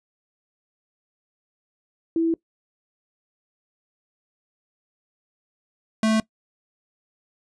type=tone pair in turn; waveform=sine / square; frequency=329.6 / 219.6 Hz; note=E4 / A3; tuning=0 / -3 cents; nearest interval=perfect fifth; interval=703 cents; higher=first; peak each=-18 dBFS; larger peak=neither; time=2.16-2.34 / 6.03-6.2 s; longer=first; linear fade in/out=2 ms; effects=noise-tail reverb RT60 0.1 s tail -21 dB re dry + resampled to 22050 Hz